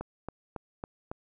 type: click train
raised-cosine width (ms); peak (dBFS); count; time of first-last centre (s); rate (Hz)
1; -22; 5; 0.01-1.115; 3.62
effects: none